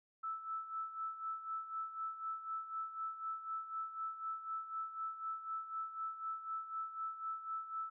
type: tone with tremolo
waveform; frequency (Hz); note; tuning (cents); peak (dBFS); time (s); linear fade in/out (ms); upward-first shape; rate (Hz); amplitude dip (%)
sine; 1315; E6; -5; -37; 0.23-7.9; 10; sine; 4; 70
effects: none